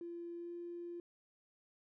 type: tone with pitch glide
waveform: triangle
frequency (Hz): 342.6 to 345.8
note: F4 to F4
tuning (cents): -33 to -17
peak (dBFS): -39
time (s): 0.01-1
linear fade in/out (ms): 2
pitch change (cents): +16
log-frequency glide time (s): 0.36-0.53
effects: tanh soft clip ceiling -41 dBFS